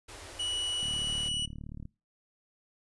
pink band-stop noise, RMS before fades -46 dBFS, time 0.08-1.29 s, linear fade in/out 10 ms, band 110 to 290 Hz, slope 48 dB/octave
45% pulse tone, 2941 Hz, F#7, 11 cents flat, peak -30 dBFS, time 0.39-1.46 s, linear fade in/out 10 ms
click train, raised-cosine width 5 ms, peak -30 dBFS, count 39, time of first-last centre 0.83-1.854 s, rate 37.1 Hz
effects noise-tail reverb RT60 0.3 s tail -25 dB re dry + resampled to 24000 Hz

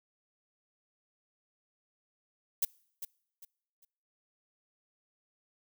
violet noise with echo, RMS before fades -28 dBFS, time 2.62-2.65 s, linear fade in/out 5 ms, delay 400 ms, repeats 3, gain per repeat -11 dB, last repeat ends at 3.85 s, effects noise-tail reverb RT60 0.7 s tail -25 dB re dry

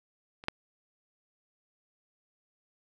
clicks, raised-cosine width 0.3 ms, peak -30 / -11 dBFS, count 2, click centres 0.439 / 0.484 s, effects none

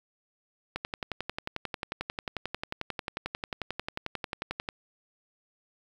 click train, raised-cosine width 0.3 ms, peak -16 dBFS, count 45, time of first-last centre 0.76-4.689 s, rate 11.2 Hz, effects 8-bit

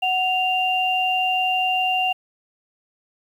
sine tone pair together, 742.1 / 2785 Hz, F#5 / F7, +5 / -5 cents, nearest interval octave + major seventh, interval 2290 cents, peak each -21 dBFS, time 0.02-2.13 s, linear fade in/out 10 ms, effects 8-bit

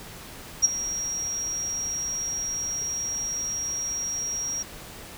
sine tone with ADSR envelope, 5650 Hz, F8, 19 cents sharp, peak -12 dBFS, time 0.62-4.63 s, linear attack 27 ms, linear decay 18 ms, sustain -15 dB, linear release 10 ms, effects pink hiss -42 dBFS RMS until 5.17 s

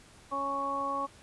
harmonic tone, 277.2 Hz, C#4, in tune, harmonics 1 / 2 / 3 / 4, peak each -41 / -38 / -39 / -31 dBFS, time 0.31-1.07 s, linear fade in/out 20 ms, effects pink hiss -56 dBFS RMS until 1.22 s + resampled to 24000 Hz

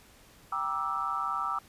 sine chord, E half-diminished seventh, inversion first, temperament equal with one note detuned, 784 / 951.4 / 1174.7 / 1318.5 Hz, G5 / Bb5 / D6 / E6, 0 / +35 / 0 / 0 cents, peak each -38 / -38 / -33 / -32 dBFS, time 0.52-1.59 s, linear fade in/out 5 ms, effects pink hiss -57 dBFS RMS until 1.68 s + resampled to 32000 Hz

